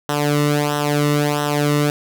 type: tone with flanger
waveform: sawtooth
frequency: 146.83 Hz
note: D3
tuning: in tune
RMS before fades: -18 dBFS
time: 0.09-1.9 s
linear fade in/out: 0 ms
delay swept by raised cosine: 0.43 to 1.26 ms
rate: 1.5 Hz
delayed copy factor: -0.8
effects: none